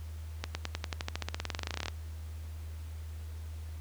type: accelerating click train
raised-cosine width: 0.2 ms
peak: -16 dBFS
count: 26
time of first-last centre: 0.44-1.883 s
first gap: 110 ms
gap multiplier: 0.94
effects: added 79 Hz sine -39 dBFS peak until 3.8 s + pink hiss -57 dBFS RMS until 3.8 s